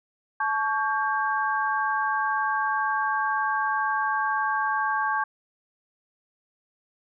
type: tone cluster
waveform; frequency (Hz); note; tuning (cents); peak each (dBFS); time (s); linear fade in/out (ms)
sine; 865 / 1123 / 1594; A5 / C#6 / G6; -30 / +22 / +28; -27; 0.4-5.24; 5
effects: none